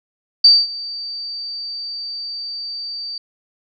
sine tone with ADSR envelope, 4629 Hz, D8, 26 cents flat, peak -4 dBFS, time 0.44-3.18 s, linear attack 7 ms, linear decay 220 ms, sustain -21 dB, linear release 3 ms, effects none

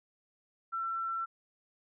sine tone, 1346 Hz, E6, 36 cents sharp, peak -32 dBFS, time 0.72-1.26 s, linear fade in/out 20 ms, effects none

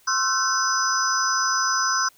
sine tone cluster, 1060 / 1328 / 1521 / 5050 / 5970 Hz, C6 / E6 / F#6 / D#8 / F#8, +22 / +12 / +47 / +25 / +15 cents, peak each -26 dBFS, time 0.07-2.09 s, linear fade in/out 10 ms, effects white hiss -57 dBFS RMS until 2.17 s

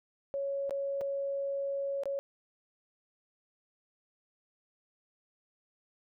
sine tone with dropouts, 555 Hz, C#5, 2 cents sharp, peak -31 dBFS, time 0.34-2.19 s, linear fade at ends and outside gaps 0 ms, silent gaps 0.695-0.708 / 1.01-1.014 / 2.035-2.056 s, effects none

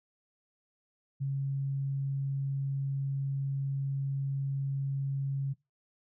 sine tone, 137.4 Hz, C#3, 15 cents flat, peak -29 dBFS, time 1.2-5.54 s, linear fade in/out 20 ms, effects noise-tail reverb RT60 0.2 s tail -21 dB re dry

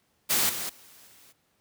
white noise with level steps, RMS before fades -24 / -33 / -53 / -55 dBFS, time 0.29-1.33 s, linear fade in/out 20 ms, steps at 0.49 / 0.69 / 1.07 s, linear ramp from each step 5 ms, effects pink hiss -70 dBFS RMS until 1.6 s + high-pass 80 Hz 12 dB/octave

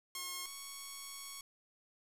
5% pulse tone pair in turn, 1079 / 1108.7 Hz, C#6 / C#6, -47 / 0 cents, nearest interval unison, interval 47 cents, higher second, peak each -28 / -33 dBFS, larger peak first, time 0.15-0.46 / 0.46-1.41 s, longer second, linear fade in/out 2 ms, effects resampled to 32000 Hz + 9-bit

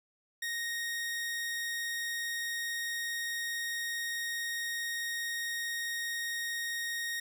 sawtooth tone, 1864.7 Hz, A#6, in tune, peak -30 dBFS, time 0.42-7.2 s, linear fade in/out 5 ms, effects none

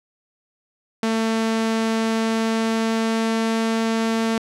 sawtooth tone with pitch glide, 223.9 to 225.3 Hz, A3 to A3, +30 to +41 cents, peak -15 dBFS, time 1.03-4.38 s, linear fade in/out 2 ms, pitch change +11 cents, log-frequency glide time 2.01-3.74 s, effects low-pass 8000 Hz 12 dB/octave

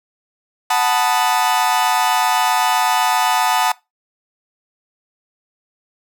40% pulse chord, B dominant seventh, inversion second, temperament equal, 740 / 880 / 987.8 / 1244.5 Hz, F#5 / A5 / B5 / D#6, 0 / 0 / 0 / 0 cents, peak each -18 / -17 / -21 / -22 dBFS, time 0.7-3.72 s, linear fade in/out 5 ms, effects noise-tail reverb RT60 0.2 s tail -20 dB re dry

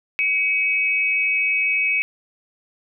sine tone pair together, 2254 / 2560 Hz, C#7 / D#7, +28 / +49 cents, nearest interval major second, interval 221 cents, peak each -20 / -20 dBFS, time 0.19-2.02 s, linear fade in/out 0 ms, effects none

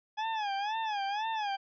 40% pulse tone with vibrato, 841 Hz, G#5, 22 cents sharp, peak -30 dBFS, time 0.17-1.57 s, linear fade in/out 20 ms, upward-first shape sine, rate 2 Hz, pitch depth 120 cents each way, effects resampled to 11025 Hz

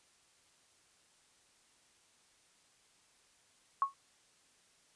sine tone with exponential decay, 1100 Hz, C#6, 14 cents flat, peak -23 dBFS, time 3.82-3.94 s, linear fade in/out 1 ms, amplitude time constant 24 ms, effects white hiss -68 dBFS RMS until 4.95 s + resampled to 22050 Hz

